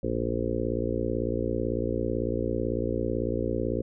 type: harmonic tone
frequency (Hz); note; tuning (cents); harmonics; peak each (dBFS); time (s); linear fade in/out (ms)
58; A#1; -8; 1 / 2 / 4 / 5 / 6 / 7 / 8 / 9; -34 / -34 / -34 / -34 / -34 / -34 / -34 / -34; 0.03-3.82; 5
effects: none